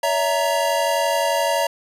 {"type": "chord", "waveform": "square", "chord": "A# diminished", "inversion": "first", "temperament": "equal with one note detuned", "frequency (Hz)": [567.7, 659.3, 932.3], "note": ["C#5", "E5", "A#5"], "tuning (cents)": [41, 0, 0], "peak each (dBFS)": -23, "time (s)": [0.03, 1.67], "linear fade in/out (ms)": 5, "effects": ["resampled to 32000 Hz", "9-bit"]}